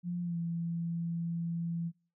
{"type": "tone with pitch glide", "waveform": "sine", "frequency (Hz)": [175.4, 168.55], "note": ["F3", "E3"], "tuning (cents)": [8, 39], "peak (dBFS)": -32, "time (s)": [0.03, 1.92], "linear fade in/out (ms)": 50, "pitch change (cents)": -69, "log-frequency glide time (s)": [0.22, 0.37], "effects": ["noise-tail reverb RT60 0.4 s tail -24 dB re dry"]}